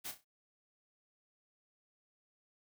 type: noise with echo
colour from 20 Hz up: white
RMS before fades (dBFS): -42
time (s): 0.04-0.12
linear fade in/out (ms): 20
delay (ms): 32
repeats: 4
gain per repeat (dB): -9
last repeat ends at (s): 0.248
effects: none